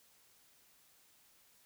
silence, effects white hiss -67 dBFS RMS until 1.65 s

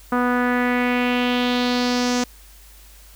sawtooth tone with low-pass filter sweep, 246.3 Hz, B3, 5 cents flat, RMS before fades -20 dBFS, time 0.12-2.24 s, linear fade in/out 5 ms, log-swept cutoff 1300 to 6300 Hz, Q 2.9, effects added 50 Hz sine -45 dBFS peak until 3.15 s + white hiss -49 dBFS RMS until 3.15 s

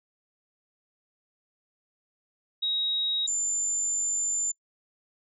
sine tone pair in turn, 3800 / 7153 Hz, A#7 / A8, +33 / +28 cents, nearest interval major seventh, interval 1095 cents, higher second, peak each -25 dBFS, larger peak neither, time 2.62-3.27 / 3.27-4.52 s, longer second, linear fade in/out 10 ms, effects noise-tail reverb RT60 0.1 s tail -23 dB re dry

